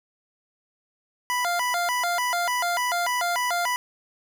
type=tone with vibrato; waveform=25% pulse; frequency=830.6 Hz; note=G#5; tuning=in tune; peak=-19 dBFS; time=1.3-3.76 s; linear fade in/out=0 ms; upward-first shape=square; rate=3.4 Hz; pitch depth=300 cents each way; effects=none